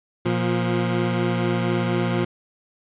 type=tone pair together; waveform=20% pulse; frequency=118.5 / 175.69 Hz; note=A#2 / F3; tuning=+29 / +11 cents; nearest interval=perfect fifth; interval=682 cents; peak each=-18 dBFS; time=0.25-2.25 s; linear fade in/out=10 ms; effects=resampled to 8000 Hz + 9-bit